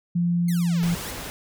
sine tone with pitch glide, 173.2 to 171.11 Hz, F3 to F3, -14 to -35 cents, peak -19 dBFS, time 0.15-0.95 s, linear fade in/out 10 ms, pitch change -21 cents, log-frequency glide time 0.62-0.72 s
5% pulse exponential two-way sweep, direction down then up, 2217 to 420 to 2217 Hz, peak -25 dBFS, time 0.48-1.11 s, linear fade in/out 5 ms, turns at 0.82 s
pink noise, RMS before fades -34 dBFS, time 0.83-1.3 s, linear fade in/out 0 ms
effects none

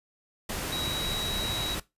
sine tone in noise, 3855 Hz, B7, 43 cents flat, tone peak -31 dBFS, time 0.72-1.75 s, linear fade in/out 5 ms, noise pink, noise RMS -33 dBFS, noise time 0.49-1.8 s, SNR -1 dB, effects noise-tail reverb RT60 0.2 s tail -19 dB re dry + resampled to 32000 Hz

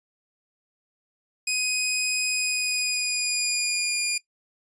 15% pulse tone with pitch glide, 2505 to 2420 Hz, D#7 to D#7, +11 to -49 cents, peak -16 dBFS, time 1.47-4.18 s, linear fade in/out 5 ms, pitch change -60 cents, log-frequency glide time 2.28-3.99 s, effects noise-tail reverb RT60 0.1 s tail -19 dB re dry + resampled to 22050 Hz

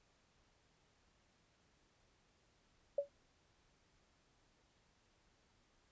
sine tone with exponential decay, 567 Hz, C#5, 39 cents sharp, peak -29 dBFS, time 2.98-3.09 s, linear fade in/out 5 ms, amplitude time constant 22 ms, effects pink hiss -74 dBFS RMS until 5.91 s + resampled to 16000 Hz

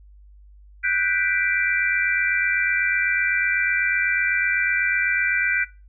sine chord, G major seventh, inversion third, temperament equal, 1480 / 1568 / 1975.5 / 2349 Hz, F#6 / G6 / B6 / D7, 0 / 0 / 0 / 0 cents, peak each -25 dBFS, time 0.83-5.65 s, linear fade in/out 20 ms, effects noise-tail reverb RT60 0.3 s tail -19 dB re dry + added 50 Hz sine -45 dBFS peak until 5.88 s

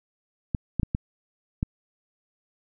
clicks, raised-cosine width 5 ms, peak -12 dBFS, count 5, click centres 0.548 / 0.797 / 0.832 / 0.949 / 1.629 s, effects none

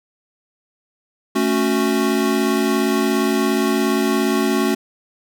square chord, F# minor, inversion first, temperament equal with one note detuned, 220 / 277.2 / 368.1 Hz, A3 / C#4 / F#4, 0 / 0 / -9 cents, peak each -21 dBFS, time 1.35-4.75 s, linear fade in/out 10 ms, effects none

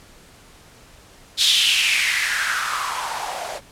blue noise with band-pass filter sweep, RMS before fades -21 dBFS, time 1.37-3.61 s, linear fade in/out 50 ms, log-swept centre 3800 to 590 Hz, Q 4.7, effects pink hiss -48 dBFS RMS until 3.71 s + low-pass 11000 Hz 12 dB/octave

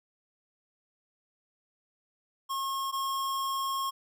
square tone pair in turn, 1082 / 1082 Hz, C#6 / C#6, -42 / -42 cents, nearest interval unison, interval 0 cents, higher neither, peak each -31 / -30 dBFS, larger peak second, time 2.49-2.92 / 2.92-3.91 s, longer second, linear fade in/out 20 ms, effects none

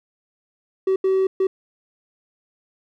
triangle tone bursts at uneven times, 381.1 Hz, G4, 49 cents flat, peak -13 dBFS, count 3, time 0.87-0.96 / 1.04-1.27 / 1.4-1.47 s, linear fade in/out 5 ms, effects tanh soft clip ceiling -10 dBFS

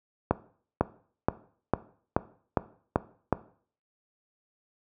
accelerating click train, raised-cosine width 1 ms, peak -7 dBFS, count 8, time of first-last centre 0.31-3.327 s, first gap 500 ms, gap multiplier 0.95, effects noise-tail reverb RT60 0.5 s tail -17 dB re dry + high-pass 60 Hz 12 dB/octave

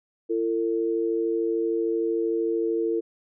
sine tone pair together, 338.1 / 451.3 Hz, E4 / A4, +44 / +44 cents, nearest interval perfect fourth, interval 500 cents, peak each -25 dBFS, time 0.29-3.01 s, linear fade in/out 20 ms, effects none

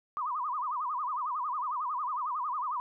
sine tone with vibrato, 1100 Hz, C#6, 14 cents flat, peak -30 dBFS, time 0.17-2.8 s, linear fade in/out 0 ms, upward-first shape sine, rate 11 Hz, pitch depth 230 cents each way, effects none

